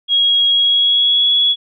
sine tone with pitch glide, 3297 to 3370 Hz, G#7 to G#7, -13 to +25 cents, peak -10 dBFS, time 0.08-1.56 s, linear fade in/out 50 ms, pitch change +38 cents, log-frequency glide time 0.52-1.3 s, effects none

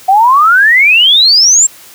sine exponential sweep, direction up, 740 to 7630 Hz, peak -3 dBFS, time 0.08-1.67 s, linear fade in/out 10 ms, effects white hiss -36 dBFS RMS until 1.94 s + high-pass 60 Hz 12 dB/octave

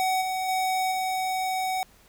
square tone with level steps, 751 Hz, F#5, 26 cents sharp, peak -23 / -27 / -24 / -26 dBFS, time 0-1.83 s, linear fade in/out 0 ms, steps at 0.21 / 0.48 / 0.91 s, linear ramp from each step 10 ms, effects pink hiss -57 dBFS RMS until 2.08 s

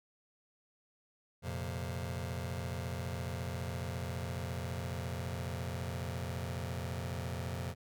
sawtooth chord, F suspended fourth, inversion none, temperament just, 87.31 / 116.41 / 130.96 Hz, F2 / Bb2 / C3, 0 / -2 / +2 cents, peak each -35 / -38 / -38 dBFS, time 1.42-7.75 s, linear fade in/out 50 ms, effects none

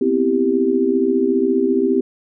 sine chord, C major seventh, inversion third, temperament equal, 246.9 / 261.6 / 329.6 / 392 Hz, B3 / C4 / E4 / G4, 0 / 0 / 0 / 0 cents, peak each -23 / -19 / -21 / -17 dBFS, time 0.01-2.01 s, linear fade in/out 5 ms, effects none

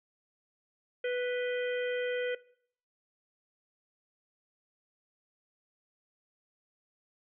harmonic tone with a mistuned harmonic, 493.9 Hz, B4, in tune, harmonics 1 / 3 / 4 / 5 / 6, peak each -30 / -40 / -42 / -44 / -46 dBFS, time 1.04-2.35 s, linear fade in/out 5 ms, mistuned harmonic 6, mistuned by +99 cents, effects noise-tail reverb RT60 0.6 s tail -20 dB re dry

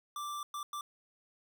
square tone bursts at uneven times, 1175 Hz, D6, 1 cent sharp, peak -38 dBFS, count 3, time 0.16-0.43 / 0.54-0.63 / 0.73-0.81 s, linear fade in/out 2 ms, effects none

